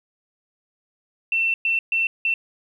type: tone bursts at uneven times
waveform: sine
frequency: 2691 Hz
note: E7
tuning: 35 cents sharp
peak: -18 dBFS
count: 4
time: 1.32-1.54 / 1.65-1.79 / 1.92-2.07 / 2.25-2.34 s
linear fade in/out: 2 ms
effects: 9-bit